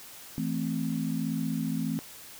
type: chord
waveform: sine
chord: A minor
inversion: second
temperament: equal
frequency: 164.81 / 220 / 261.6 Hz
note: E3 / A3 / C4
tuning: 0 / 0 / 0 cents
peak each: -32 dBFS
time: 0.38-1.99 s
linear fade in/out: 0 ms
effects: white hiss -47 dBFS RMS until 2.39 s